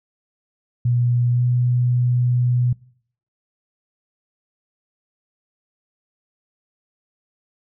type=tone with pitch glide; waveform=sine; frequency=121.4 to 123.17 Hz; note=B2 to B2; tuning=-29 to -4 cents; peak=-15 dBFS; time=0.85-2.73 s; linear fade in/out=5 ms; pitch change=+25 cents; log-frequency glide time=1.31-1.42 s; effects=noise-tail reverb RT60 0.6 s tail -23 dB re dry